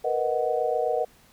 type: chord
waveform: sine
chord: B major seventh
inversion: third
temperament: equal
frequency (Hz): 466.2 / 493.9 / 622.3 / 740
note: A#4 / B4 / D#5 / F#5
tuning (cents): 0 / 0 / 0 / 0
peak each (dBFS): -28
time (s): 0.04-1.05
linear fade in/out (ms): 10
effects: pink hiss -57 dBFS RMS until 1.32 s